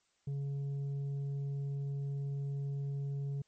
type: tone with tanh clipping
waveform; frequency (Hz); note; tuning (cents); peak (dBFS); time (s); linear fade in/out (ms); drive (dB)
sine; 140; C#3; +18; -35; 0.27-3.42; 5; 4
effects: white hiss -75 dBFS RMS until 3.47 s + MP3 32 kbps